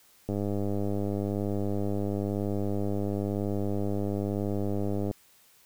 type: click train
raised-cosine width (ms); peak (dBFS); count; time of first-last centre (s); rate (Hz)
2; -18; 488; 0.29-5.112; 101
effects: white hiss -60 dBFS RMS until 5.65 s